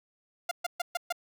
sawtooth tone bursts, 698.5 Hz, F5, in tune, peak -24 dBFS, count 5, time 0.49-1.125 s, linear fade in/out 5 ms, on 23 ms, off 130 ms, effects none

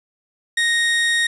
30% pulse tone, 1864.7 Hz, A#6, in tune, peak -13 dBFS, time 0.57-1.27 s, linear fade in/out 5 ms, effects resampled to 22050 Hz + 7-bit

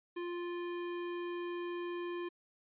square tone, 349.2 Hz, F4, in tune, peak -38 dBFS, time 0.16-2.29 s, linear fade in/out 10 ms, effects resampled to 8000 Hz

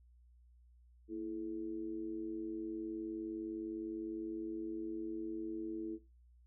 sine tone with amplitude modulation, 329.6 Hz, E4, in tune, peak -35 dBFS, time 1.08-5.99 s, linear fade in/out 50 ms, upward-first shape sine, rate 99.7 Hz, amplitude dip 80%, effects noise-tail reverb RT60 0.3 s tail -18 dB re dry + added 60 Hz sine -61 dBFS peak until 6.46 s

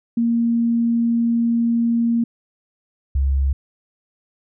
sine tone pair in turn, 233.1 / 68.19 Hz, A#3 / C#2, 0 / -28 cents, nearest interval octave + major sixth, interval 2128 cents, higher first, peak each -15 dBFS, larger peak neither, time 0.17-2.24 / 3.15-3.53 s, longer first, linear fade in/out 5 ms, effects none

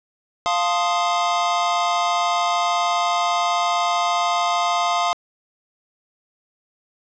square chord, F dominant seventh, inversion none, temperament equal, 698.5 / 880 / 1046.5 / 1244.5 Hz, F5 / A5 / C6 / Eb6, 0 / 0 / 0 / 0 cents, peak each -22 / -28 / -25 / -25 dBFS, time 0.46-5.13 s, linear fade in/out 0 ms, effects resampled to 16000 Hz + 8-bit

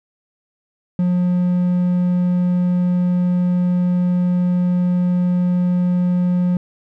triangle tone, 178.7 Hz, F3, 40 cents sharp, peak -12 dBFS, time 0.99-6.57 s, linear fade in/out 2 ms, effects none

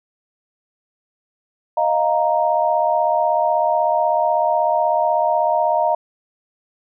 sine chord, Eb suspended second, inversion none, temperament equal, 622.3 / 698.5 / 932.3 Hz, Eb5 / F5 / Bb5, 0 / 0 / 0 cents, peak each -19 dBFS, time 1.77-5.95 s, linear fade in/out 5 ms, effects none

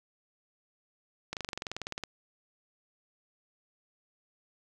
slowing click train, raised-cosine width 0.2 ms, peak -18 dBFS, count 16, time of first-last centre 1.33-2.037 s, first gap 38 ms, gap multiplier 1.03, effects none

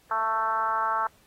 sine tone with frequency modulation, 1108.7 Hz, C#6, in tune, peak -23 dBFS, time 0.11-1.07 s, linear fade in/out 2 ms, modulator 221 Hz, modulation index 1.5, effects pink hiss -61 dBFS RMS until 1.26 s + AAC 48 kbps

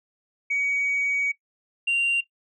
sine tone pair in turn, 2256 / 2770 Hz, C#7 / F7, +30 / -15 cents, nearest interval major third, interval 355 cents, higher second, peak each -21 / -17 dBFS, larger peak second, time 0.5-1.32 / 1.87-2.21 s, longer first, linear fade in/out 10 ms, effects noise-tail reverb RT60 0.1 s tail -17 dB re dry + tanh soft clip ceiling -18 dBFS

